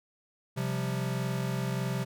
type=chord; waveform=square; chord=C suspended fourth; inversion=none; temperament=equal; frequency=130.81 / 174.61 / 196 Hz; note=C3 / F3 / G3; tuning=0 / 0 / 0 cents; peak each=-32 / -36 / -38 dBFS; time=0.56-2.05 s; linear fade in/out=20 ms; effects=none